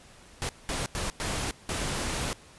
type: noise bursts at uneven times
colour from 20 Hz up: pink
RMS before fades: -31 dBFS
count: 5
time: 0.42-0.49 / 0.69-0.86 / 0.95-1.1 / 1.2-1.51 / 1.69-2.33 s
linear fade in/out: 0 ms
effects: pink hiss -53 dBFS RMS until 2.58 s + resampled to 24000 Hz